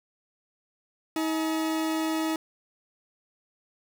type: tone pair together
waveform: 40% pulse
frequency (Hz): 318.4 / 851.7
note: D#4 / G#5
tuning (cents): +40 / +43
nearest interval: octave + perfect fourth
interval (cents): 1703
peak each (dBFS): -25 / -36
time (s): 1.16-2.36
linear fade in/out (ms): 2
effects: none